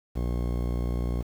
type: tone with low-pass filter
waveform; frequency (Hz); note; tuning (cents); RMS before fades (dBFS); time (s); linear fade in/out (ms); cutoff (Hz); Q
sawtooth; 60.1; B1; -46; -28; 0.15-1.23; 20; 540; 0.87
effects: 8-bit